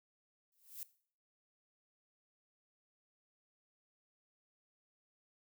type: noise with exponential growth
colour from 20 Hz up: violet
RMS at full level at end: -42 dBFS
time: 0.52-0.83 s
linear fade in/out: 2 ms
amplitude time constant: 66 ms
effects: noise-tail reverb RT60 0.5 s tail -18 dB re dry